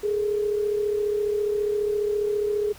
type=tone pair together; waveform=sine; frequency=414.6 / 449.3 Hz; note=G#4 / A4; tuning=-3 / +36 cents; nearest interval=minor second; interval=139 cents; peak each=-22 / -31 dBFS; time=0.03-2.73 s; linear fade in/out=10 ms; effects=added 60 Hz sine -52 dBFS peak until 2.78 s + pink hiss -47 dBFS RMS until 2.78 s